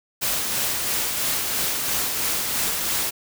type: noise with tremolo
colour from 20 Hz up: white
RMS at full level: -23 dBFS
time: 0.21-3.11 s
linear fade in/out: 20 ms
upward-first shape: sine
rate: 3 Hz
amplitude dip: 30%
effects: none